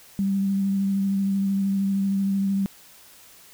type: tone with vibrato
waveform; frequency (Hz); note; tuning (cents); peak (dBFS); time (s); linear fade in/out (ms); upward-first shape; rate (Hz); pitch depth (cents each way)
sine; 196; G3; 0; -20; 0.19-2.66; 0; sine; 13; 16
effects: white hiss -50 dBFS RMS until 3.53 s